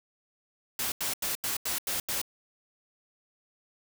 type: noise bursts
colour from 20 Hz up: white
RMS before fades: -31 dBFS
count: 7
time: 0.79-2.216 s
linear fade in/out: 2 ms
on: 130 ms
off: 86 ms
effects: none

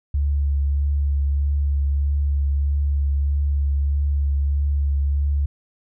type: tone with vibrato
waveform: sine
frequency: 70.9 Hz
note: C#2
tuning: 40 cents sharp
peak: -17 dBFS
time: 0.14-5.46 s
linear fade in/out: 5 ms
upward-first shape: triangle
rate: 1.6 Hz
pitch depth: 21 cents each way
effects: none

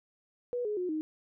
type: tone with pitch steps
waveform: sine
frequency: 488.1 / 420 / 361.5 / 311.1 Hz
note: B4 / G#4 / F#4 / D#4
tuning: -20 / +19 / -40 / 0 cents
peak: -30 dBFS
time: 0.53-1.01 s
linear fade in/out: 0 ms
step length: 120 ms
effects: none

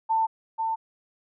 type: tone pair in turn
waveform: sine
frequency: 892 / 895.1 Hz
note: A5 / A5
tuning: +23 / +29 cents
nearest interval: unison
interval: 6 cents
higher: second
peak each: -20 / -24 dBFS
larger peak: first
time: 0.09-0.27 / 0.58-0.76 s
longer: neither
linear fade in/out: 20 ms
effects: none

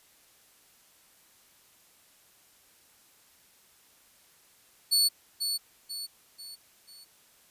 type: tone with echo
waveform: sawtooth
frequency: 4435 Hz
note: C#8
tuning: in tune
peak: -18 dBFS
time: 4.91-5.09 s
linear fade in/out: 20 ms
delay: 490 ms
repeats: 4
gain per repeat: -7 dB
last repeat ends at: 7.05 s
effects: white hiss -61 dBFS RMS until 7.5 s + resampled to 32000 Hz

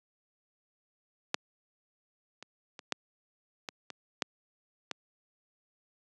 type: clicks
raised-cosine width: 0.2 ms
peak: -9 / -27 / -26 / -11 / -19 / -23 / -10 / -16 dBFS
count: 8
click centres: 1.344 / 2.426 / 2.792 / 2.923 / 3.688 / 3.903 / 4.222 / 4.913 s
effects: high-pass 200 Hz 12 dB/octave + resampled to 22050 Hz

